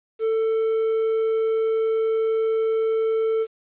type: tone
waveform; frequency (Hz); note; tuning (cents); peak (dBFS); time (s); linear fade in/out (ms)
triangle; 444.8; A4; +19; -17; 0.19-3.47; 50
effects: resampled to 8000 Hz + 9-bit